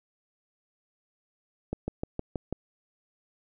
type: slowing click train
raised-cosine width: 2 ms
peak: -17 dBFS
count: 6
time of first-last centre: 1.73-2.526 s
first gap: 150 ms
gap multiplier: 1.03
effects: none